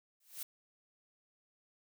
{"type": "noise with exponential growth", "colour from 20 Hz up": "blue", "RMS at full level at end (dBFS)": -38, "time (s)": [0.2, 0.43], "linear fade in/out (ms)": 5, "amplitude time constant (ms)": 50, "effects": []}